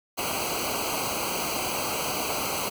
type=noise with comb filter; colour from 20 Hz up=pink; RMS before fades=-29 dBFS; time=0.17-2.7 s; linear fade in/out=20 ms; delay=0.56 ms; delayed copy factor=-1; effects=none